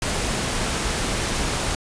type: noise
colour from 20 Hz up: pink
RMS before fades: -24 dBFS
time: 0.02-1.75 s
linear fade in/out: 2 ms
effects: resampled to 22050 Hz